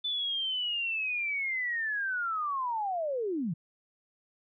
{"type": "linear sweep", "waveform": "sine", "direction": "down", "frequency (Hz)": [3520, 145.2], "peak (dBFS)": -29, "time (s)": [0.04, 3.54], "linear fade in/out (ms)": 10, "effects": []}